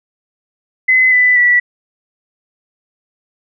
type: tone with pitch steps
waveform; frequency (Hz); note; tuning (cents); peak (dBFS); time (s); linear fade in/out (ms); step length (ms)
sine; 2033 / 1993.5 / 1954.7; B6 / B6 / B6; +50 / +16 / -18; -7; 0.88-1.6; 10; 240
effects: none